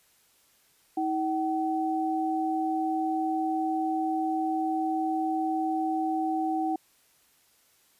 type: tone pair together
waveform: sine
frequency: 319.5 / 760 Hz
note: D#4 / F#5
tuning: +46 / +46 cents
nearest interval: octave + minor third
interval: 1500 cents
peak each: -28 dBFS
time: 0.97-6.76 s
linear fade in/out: 5 ms
effects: white hiss -64 dBFS RMS until 7.99 s + resampled to 32000 Hz